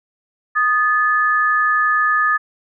sine tone pair together, 1239 / 1729.9 Hz, D#6 / A6, -8 / -30 cents, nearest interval tritone, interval 578 cents, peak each -16 dBFS, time 0.55-2.38 s, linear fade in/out 20 ms, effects none

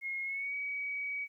sine tone with pitch glide, 2155 to 2267 Hz, C#7 to C#7, -49 to +38 cents, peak -34 dBFS, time 0.01-1.28 s, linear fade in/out 50 ms, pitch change +87 cents, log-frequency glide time 0.24-0.54 s, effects 12-bit

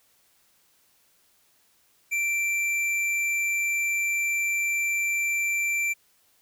triangle tone with hard clipping, 2349 Hz, D7, in tune, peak -25 dBFS, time 2.11-5.94 s, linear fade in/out 20 ms, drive 13 dB, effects white hiss -64 dBFS RMS until 6.41 s

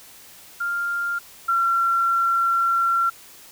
sine tone pair in turn, 1396.9 / 1364.2 Hz, F6 / F6, 0 / -41 cents, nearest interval unison, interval 41 cents, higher first, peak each -22 / -17 dBFS, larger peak second, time 0.6-1.19 / 1.48-3.1 s, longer second, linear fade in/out 10 ms, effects white hiss -46 dBFS RMS until 3.51 s

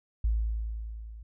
sine tone with level ramp, 55 Hz, A1, in tune, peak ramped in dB -22 to -42 dBFS, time 0.24-1.23 s, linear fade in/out 5 ms, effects none

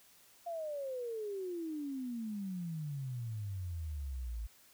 sine exponential sweep, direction down, 698.5 to 53.1 Hz, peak -37 dBFS, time 0.46-4.47 s, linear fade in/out 10 ms, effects white hiss -63 dBFS RMS until 4.73 s

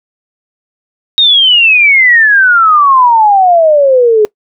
sine exponential sweep, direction down, 3771 to 415.3 Hz, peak -3 dBFS, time 1.18-4.25 s, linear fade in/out 0 ms, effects noise-tail reverb RT60 0.1 s tail -23 dB re dry

